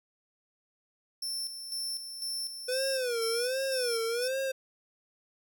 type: tone with tremolo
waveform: sawtooth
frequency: 5370 Hz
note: E8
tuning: 31 cents sharp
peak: -30 dBFS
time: 1.22-4.28 s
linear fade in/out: 5 ms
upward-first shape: square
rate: 2 Hz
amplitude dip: 55%
type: tone with vibrato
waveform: square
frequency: 493.9 Hz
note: B4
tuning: in tune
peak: -30 dBFS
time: 2.68-4.52 s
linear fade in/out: 10 ms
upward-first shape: sine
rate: 1.3 Hz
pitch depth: 150 cents each way
effects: none